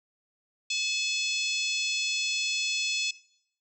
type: harmonic tone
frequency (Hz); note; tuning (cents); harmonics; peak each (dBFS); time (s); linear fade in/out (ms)
859; A5; -42; 3 / 4 / 5 / 6 / 7 / 8 / 9; -31 / -33 / -35 / -37 / -38 / -39 / -40; 0.7-3.11; 5
effects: noise-tail reverb RT60 0.7 s tail -20 dB re dry